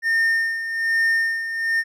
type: tone with tremolo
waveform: triangle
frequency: 1820 Hz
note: A#6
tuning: 42 cents flat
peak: -14 dBFS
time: 0.02-1.84 s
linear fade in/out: 50 ms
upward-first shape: sine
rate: 1.2 Hz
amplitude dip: 65%
effects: none